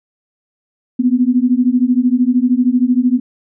sine beating tone pair, 242.7 / 255.7 Hz, B3 / C4, -30 / -40 cents, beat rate 13 Hz, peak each -13 dBFS, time 0.99-3.2 s, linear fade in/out 10 ms, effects none

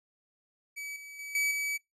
45% pulse tone with level steps, 2286 Hz, D7, 47 cents flat, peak -37 / -44 / -39 / -26 / -30 dBFS, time 0.76-1.78 s, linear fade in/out 20 ms, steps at 0.96 / 1.19 / 1.35 / 1.51 s, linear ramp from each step 2 ms, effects noise-tail reverb RT60 0.2 s tail -25 dB re dry + resampled to 32000 Hz

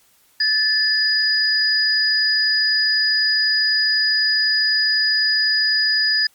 sine tone pair together, 1744 / 4936 Hz, A6 / D#8, -16 / -15 cents, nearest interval octave + tritone, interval 1801 cents, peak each -19 / -17 dBFS, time 0.4-6.27 s, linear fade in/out 5 ms, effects white hiss -57 dBFS RMS until 6.34 s + Opus 48 kbps

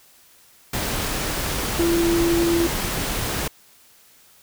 sine tone in noise, 338.4 Hz, E4, 45 cents sharp, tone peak -17 dBFS, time 1.79-2.67 s, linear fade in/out 5 ms, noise pink, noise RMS -25 dBFS, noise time 0.73-3.48 s, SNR +5 dB, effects white hiss -53 dBFS RMS until 4.42 s

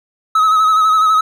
triangle tone with vibrato, 1280 Hz, D#6, 49 cents sharp, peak -7 dBFS, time 0.35-1.21 s, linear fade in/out 5 ms, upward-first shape sine, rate 12 Hz, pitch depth 38 cents each way, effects none

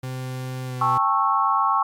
40% pulse tone with pitch glide, 128.8 to 124.84 Hz, C3 to B2, -27 to +19 cents, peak -27 dBFS, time 0.03-0.98 s, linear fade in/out 5 ms, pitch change -54 cents, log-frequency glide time 0.64-0.87 s
sine chord, A dominant seventh, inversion third, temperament just, 792 / 880 / 1100 / 1320 Hz, G5 / A5 / C#6 / E6, +18 / 0 / -14 / +2 cents, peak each -25 / -25 / -19 / -25 dBFS, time 0.81-1.83 s, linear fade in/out 5 ms
effects MP3 96 kbps

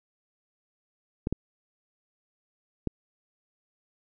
clicks, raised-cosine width 3 ms, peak -14 dBFS, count 3, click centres 1.271 / 1.326 / 2.873 s, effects none

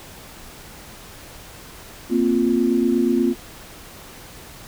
sine chord, Bb suspended second, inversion none, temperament equal, 233.1 / 261.6 / 349.2 Hz, Bb3 / C4 / F4, 0 / 0 / 0 cents, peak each -20 dBFS, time 2.09-3.35 s, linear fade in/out 50 ms, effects pink hiss -41 dBFS RMS until 4.67 s

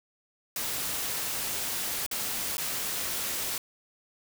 white noise with dropouts, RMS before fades -32 dBFS, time 0.56-3.58 s, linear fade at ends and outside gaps 2 ms, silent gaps 2.064-2.112 / 2.57-2.58 s, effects none

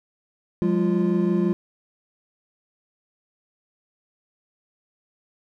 triangle tone cluster, 178.2 / 204.1 / 347.4 Hz, F3 / G#3 / F4, +35 / -30 / -9 cents, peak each -21 dBFS, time 0.62-1.53 s, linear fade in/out 0 ms, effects none

